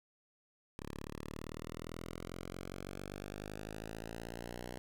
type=exponential sweep; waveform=5% pulse; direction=up; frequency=35.21 to 61.7 Hz; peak=-32 dBFS; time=0.79-4.78 s; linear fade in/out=0 ms; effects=none